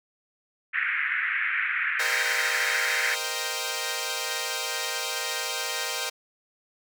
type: band-pass noise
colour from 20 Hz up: pink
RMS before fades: -27 dBFS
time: 0.73-3.16 s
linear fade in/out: 20 ms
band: 1500 to 2300 Hz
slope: 48 dB/octave
type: chord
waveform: 5% pulse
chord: C minor seventh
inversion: third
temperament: equal with one note detuned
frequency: 466.2 / 521.1 / 622.3 / 784 Hz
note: Bb4 / C5 / Eb5 / G5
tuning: 0 / -7 / 0 / 0 cents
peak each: -22 / -22 / -23 / -22 dBFS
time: 1.99-6.1 s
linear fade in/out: 10 ms
effects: none